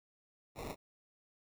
blue noise with sample-and-hold, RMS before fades -43 dBFS, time 0.55-0.76 s, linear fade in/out 50 ms, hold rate 1575 Hz, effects none

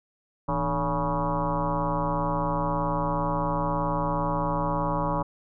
sine tone with frequency modulation, 569 Hz, C#5, 45 cents sharp, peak -23 dBFS, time 0.48-5.23 s, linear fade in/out 10 ms, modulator 135 Hz, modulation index 4.2, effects none

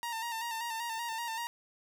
sawtooth tone with vibrato, 920 Hz, A#5, 23 cents flat, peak -31 dBFS, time 0.03-1.47 s, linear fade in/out 0 ms, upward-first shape square, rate 5.2 Hz, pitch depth 42 cents each way, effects none

